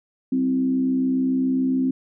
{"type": "tone with frequency modulation", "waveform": "sine", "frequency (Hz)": 261.1, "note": "C4", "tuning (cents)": -3, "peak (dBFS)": -18, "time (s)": [0.32, 1.91], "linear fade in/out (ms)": 5, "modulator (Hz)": 67.1, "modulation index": 0.5, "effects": []}